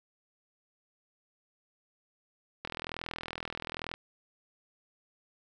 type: click train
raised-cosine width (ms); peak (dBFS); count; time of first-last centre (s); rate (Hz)
0.3; -20; 54; 2.65-3.94; 41.1
effects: none